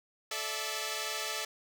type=chord; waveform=5% pulse; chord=A suspended fourth; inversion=none; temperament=equal with one note detuned; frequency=435.2 / 587.3 / 659.3 Hz; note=A4 / D5 / E5; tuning=-19 / 0 / 0 cents; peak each=-27 dBFS; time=0.31-1.45 s; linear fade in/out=5 ms; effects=none